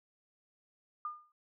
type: tone with exponential decay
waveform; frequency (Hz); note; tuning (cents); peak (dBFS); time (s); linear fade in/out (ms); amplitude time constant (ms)
sine; 1211; D#6; -47; -33; 1.05-1.32; 2; 58
effects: none